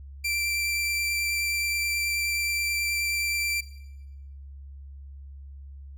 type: tone with vibrato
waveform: sawtooth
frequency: 2349 Hz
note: D7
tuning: in tune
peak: -22 dBFS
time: 0.24-3.61 s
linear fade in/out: 10 ms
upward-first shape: sine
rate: 9.4 Hz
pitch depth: 9 cents each way
effects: noise-tail reverb RT60 1.0 s tail -19 dB re dry + added 69 Hz sine -40 dBFS peak until 5.97 s